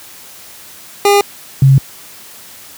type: tone pair in turn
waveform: 25% pulse / sine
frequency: 404.8 / 135.09 Hz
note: G#4 / C#3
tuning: -44 / -44 cents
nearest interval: octave + perfect fifth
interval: 1900 cents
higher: first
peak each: -3 / -3 dBFS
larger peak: neither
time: 1.05-1.21 / 1.62-1.78 s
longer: neither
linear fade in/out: 2 ms
effects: white hiss -36 dBFS RMS until 2.77 s + high-pass 60 Hz 12 dB/octave